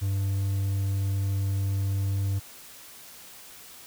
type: tone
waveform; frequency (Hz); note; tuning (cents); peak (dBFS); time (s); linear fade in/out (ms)
triangle; 98; G2; 0; -22; 0.01-2.4; 20
effects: white hiss -47 dBFS RMS until 3.86 s